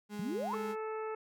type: tone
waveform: 35% pulse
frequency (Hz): 207.7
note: G#3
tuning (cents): 0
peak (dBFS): -38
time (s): 0.09-0.76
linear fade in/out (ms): 50
type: exponential sweep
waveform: sine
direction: up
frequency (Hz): 165.8 to 1145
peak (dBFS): -34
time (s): 0.19-0.55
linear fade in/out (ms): 5
type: harmonic tone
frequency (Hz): 437.1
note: A4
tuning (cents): -11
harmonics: 1 / 2 / 3 / 4 / 5 / 6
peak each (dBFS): -37 / -44 / -44 / -54 / -55 / -56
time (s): 0.53-1.15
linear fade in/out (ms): 5
effects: none